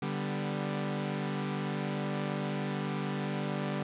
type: chord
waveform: sawtooth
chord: G major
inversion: second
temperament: equal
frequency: 146.83 / 196 / 246.9 Hz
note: D3 / G3 / B3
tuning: 0 / 0 / 0 cents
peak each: -31 / -31 / -36 dBFS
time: 0.02-3.83 s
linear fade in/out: 5 ms
effects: resampled to 8000 Hz + 9-bit